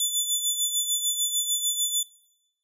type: tone with tremolo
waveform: 15% pulse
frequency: 3492 Hz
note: A7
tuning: 14 cents flat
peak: -14 dBFS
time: 0-2.03 s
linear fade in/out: 2 ms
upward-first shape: sine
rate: 6.7 Hz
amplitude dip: 60%
effects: noise-tail reverb RT60 0.9 s tail -22 dB re dry + resampled to 32000 Hz